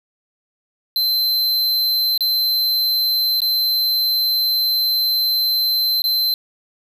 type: tone with dropouts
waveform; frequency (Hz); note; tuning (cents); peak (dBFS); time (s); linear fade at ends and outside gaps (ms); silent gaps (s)
square; 4090; C8; -40; -16; 0.96-6.34; 1; 2.177-2.207 / 3.404-3.418 / 6.02-6.04
effects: none